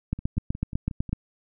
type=two click trains; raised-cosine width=5 ms; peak=-23 / -12 dBFS; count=6 / 9; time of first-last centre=0.19-1.093 / 0.13-1.13 s; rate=5.54 / 8 Hz; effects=none